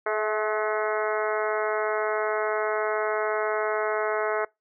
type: harmonic tone with a mistuned harmonic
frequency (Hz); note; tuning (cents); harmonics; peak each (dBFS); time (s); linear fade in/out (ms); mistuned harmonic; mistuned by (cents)
213.8; A3; -49; 2 / 3 / 4 / 5 / 6 / 7 / 8 / 9 / 10; -28 / -29 / -34 / -34 / -33 / -33 / -39 / -38 / -39; 0.06-4.45; 5; 3; +24
effects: noise-tail reverb RT60 0.2 s tail -25 dB re dry